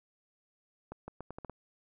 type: accelerating click train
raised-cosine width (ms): 1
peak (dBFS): -28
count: 7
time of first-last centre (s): 0.92-1.497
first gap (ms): 160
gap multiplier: 0.79
effects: none